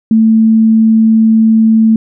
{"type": "tone", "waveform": "sine", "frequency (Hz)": 222.1, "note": "A3", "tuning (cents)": 16, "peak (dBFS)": -4, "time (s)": [0.11, 1.96], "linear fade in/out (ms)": 2, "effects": []}